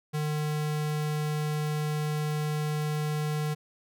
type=tone; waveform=square; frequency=151.3 Hz; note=D#3; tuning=48 cents flat; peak=-28 dBFS; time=0.13-3.55 s; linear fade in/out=20 ms; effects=none